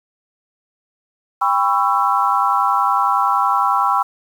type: chord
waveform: sine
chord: C# half-diminished seventh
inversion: second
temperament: just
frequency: 798.3 / 997.9 / 1108.7 / 1330.5 Hz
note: G5 / B5 / C#6 / E6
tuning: +31 / +18 / 0 / +16 cents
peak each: -19 dBFS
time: 1.41-4.03 s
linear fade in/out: 10 ms
effects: 7-bit